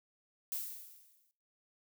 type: noise with exponential decay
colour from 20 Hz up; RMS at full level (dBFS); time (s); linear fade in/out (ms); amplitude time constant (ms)
violet; -36; 0.52-1.31; 0; 170
effects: noise-tail reverb RT60 0.4 s tail -18 dB re dry